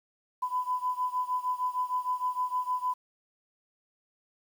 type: beating tone pair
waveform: sine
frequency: 1000 / 1006.5 Hz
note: B5 / B5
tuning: +21 / +33 cents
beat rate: 6.5 Hz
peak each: -30 / -32 dBFS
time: 0.42-2.94 s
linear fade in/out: 10 ms
effects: 9-bit